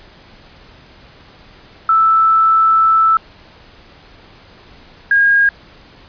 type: tone pair in turn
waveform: sine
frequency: 1318.5 / 1628.2 Hz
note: E6 / G#6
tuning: 0 / -35 cents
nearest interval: major third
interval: 365 cents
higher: second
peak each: -8 dBFS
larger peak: neither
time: 1.89-3.17 / 5.11-5.49 s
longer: first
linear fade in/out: 2 ms
effects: pink hiss -43 dBFS RMS until 6.08 s + resampled to 11025 Hz